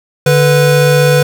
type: tone pair together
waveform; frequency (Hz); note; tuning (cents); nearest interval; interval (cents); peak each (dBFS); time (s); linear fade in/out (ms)
square; 146.3 / 494.2; D3 / B4; -6 / +1; octave + major sixth; 2107; -10; 0.26-1.23; 5
effects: none